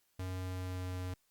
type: tone with pitch glide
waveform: square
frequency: 92.5 to 91.44 Hz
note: F#2 to F#2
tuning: 0 to -20 cents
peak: -38 dBFS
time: 0.19-1.14 s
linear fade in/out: 5 ms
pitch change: -20 cents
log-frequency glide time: 0.31-0.94 s
effects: white hiss -75 dBFS RMS until 1.3 s + Opus 48 kbps